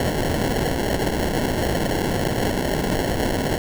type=noise with sample-and-hold; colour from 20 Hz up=white; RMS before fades=-22 dBFS; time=0-3.58 s; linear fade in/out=2 ms; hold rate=1225 Hz; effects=none